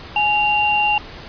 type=tone pair together; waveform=sine; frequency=836.7 / 2773 Hz; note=G#5 / F7; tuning=+13 / -13 cents; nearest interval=octave + major sixth; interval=2074 cents; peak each=-17 dBFS; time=0.16-0.98 s; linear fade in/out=2 ms; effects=pink hiss -36 dBFS RMS until 1.28 s + resampled to 11025 Hz